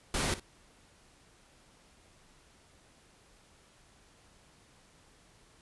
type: noise with echo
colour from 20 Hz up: pink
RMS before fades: -31 dBFS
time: 0.14-0.34 s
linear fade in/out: 2 ms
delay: 58 ms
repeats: 1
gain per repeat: -15 dB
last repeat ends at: 0.398 s
effects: pink hiss -62 dBFS RMS until 5.61 s + resampled to 24000 Hz